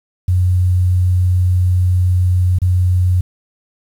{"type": "tone with dropouts", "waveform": "sine", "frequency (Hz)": 90.7, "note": "F#2", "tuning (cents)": -34, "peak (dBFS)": -10, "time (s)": [0.28, 3.21], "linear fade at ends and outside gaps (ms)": 5, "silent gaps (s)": [2.587, 2.617], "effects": ["7-bit"]}